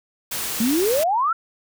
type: noise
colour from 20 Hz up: white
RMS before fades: -27 dBFS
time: 0.31-1.04 s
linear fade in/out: 10 ms
type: exponential sweep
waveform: sine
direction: up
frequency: 214.1 to 1396.9 Hz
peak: -17 dBFS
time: 0.6-1.33 s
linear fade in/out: 5 ms
effects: none